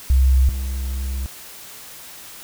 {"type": "tone pair in turn", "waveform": ["sine", "triangle"], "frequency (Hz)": [65.41, 65.41], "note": ["C2", "C2"], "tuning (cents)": [0, 0], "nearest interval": "unison", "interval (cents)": 0, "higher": "neither", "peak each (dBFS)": [-11, -20], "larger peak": "first", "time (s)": [[0.1, 0.49], [0.49, 1.26]], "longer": "second", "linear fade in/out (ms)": 0, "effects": ["white hiss -39 dBFS RMS until 2.43 s"]}